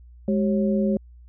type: tone cluster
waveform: sine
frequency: 207.7 / 382.1 / 546 Hz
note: G#3 / G4 / C#5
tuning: 0 / -44 / -26 cents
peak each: -20 / -27 / -27 dBFS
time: 0.28-0.97 s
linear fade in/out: 2 ms
effects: added 60 Hz sine -44 dBFS peak until 1.28 s